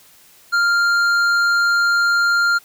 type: tone with hard clipping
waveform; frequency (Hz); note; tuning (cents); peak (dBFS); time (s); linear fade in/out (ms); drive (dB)
sine; 1396.9; F6; 0; -15; 0.52-2.59; 20; 8
effects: white hiss -49 dBFS RMS until 2.64 s